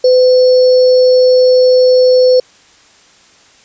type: tone with sample-and-hold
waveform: sine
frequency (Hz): 506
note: B4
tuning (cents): +42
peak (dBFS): -4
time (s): 0.04-2.4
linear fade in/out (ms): 5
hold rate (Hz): 4900
effects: white hiss -45 dBFS RMS until 3.64 s + resampled to 16000 Hz